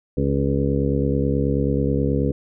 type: harmonic tone with a mistuned harmonic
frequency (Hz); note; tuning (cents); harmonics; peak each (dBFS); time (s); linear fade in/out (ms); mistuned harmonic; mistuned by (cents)
69.3; C#2; 0; 1 / 2 / 3 / 4 / 5 / 6 / 7 / 8; -25 / -23 / -26 / -24 / -35 / -27 / -26 / -39; 0.17-2.32; 5; 5; +50
effects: none